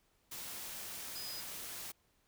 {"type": "tone in noise", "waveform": "sine", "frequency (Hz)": 4978, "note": "D#8", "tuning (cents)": 0, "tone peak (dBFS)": -44, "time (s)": [1.15, 1.41], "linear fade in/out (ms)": 10, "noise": "white", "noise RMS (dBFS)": -45, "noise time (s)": [0.31, 1.92], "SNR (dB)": -2, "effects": ["pink hiss -74 dBFS RMS until 2.27 s"]}